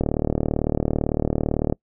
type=click train; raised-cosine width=2 ms; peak=-7 dBFS; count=66; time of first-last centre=0.01-1.725 s; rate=37.9 Hz; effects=noise-tail reverb RT60 0.1 s tail -26 dB re dry